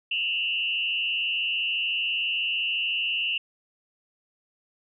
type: tone with frequency modulation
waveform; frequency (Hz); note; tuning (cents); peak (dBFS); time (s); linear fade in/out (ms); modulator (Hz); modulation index
sine; 2794; F7; 0; -24; 0.11-3.38; 5; 107; 1.4
effects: none